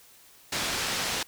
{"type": "low-pass noise", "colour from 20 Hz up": "white", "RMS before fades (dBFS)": -30, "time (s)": [0.52, 1.23], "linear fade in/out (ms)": 5, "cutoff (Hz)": 5500, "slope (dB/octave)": 12, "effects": ["white hiss -55 dBFS RMS until 1.27 s"]}